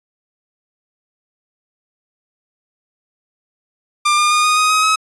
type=tone with pitch steps; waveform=sawtooth; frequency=1193 / 1206.9 / 1220.9 / 1235.1 / 1249.4 / 1263.9 / 1278.6 Hz; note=D6 / D6 / D#6 / D#6 / D#6 / D#6 / D#6; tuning=+27 / +47 / -33 / -13 / +7 / +27 / +47 cents; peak=-8 dBFS; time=4.05-4.96 s; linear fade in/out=10 ms; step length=130 ms; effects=resampled to 24000 Hz